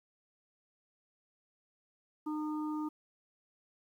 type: harmonic tone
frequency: 305.2 Hz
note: D#4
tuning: 33 cents flat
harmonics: 1 / 3 / 4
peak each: -34 / -44 / -46 dBFS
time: 2.26-2.89 s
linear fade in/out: 10 ms
effects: 11-bit